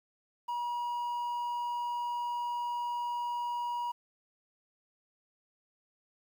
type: tone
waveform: triangle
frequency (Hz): 960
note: B5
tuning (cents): -49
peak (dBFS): -30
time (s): 0.48-3.92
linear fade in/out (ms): 10
effects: 10-bit